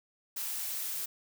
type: noise with high-pass filter sweep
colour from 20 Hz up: blue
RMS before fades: -36 dBFS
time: 0.36-1.06 s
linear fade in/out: 10 ms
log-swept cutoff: 950 to 240 Hz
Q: 1.3
effects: none